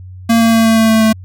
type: tone with pitch steps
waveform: square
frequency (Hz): 229.3 / 227.7 / 226.1 / 224.6 / 223 / 221.5 / 220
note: A#3 / A#3 / A3 / A3 / A3 / A3 / A3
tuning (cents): -28 / -40 / +47 / +36 / +23 / +12 / 0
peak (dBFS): -8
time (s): 0.29-1.13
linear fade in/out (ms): 10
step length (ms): 120
effects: added 92 Hz sine -29 dBFS peak until 1.24 s